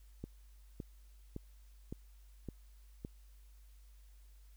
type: click train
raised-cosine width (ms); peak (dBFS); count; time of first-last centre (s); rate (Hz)
3; -29; 6; 0.24-3.049; 1.78
effects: added 50 Hz sine -56 dBFS peak until 4.56 s + white hiss -72 dBFS RMS until 4.56 s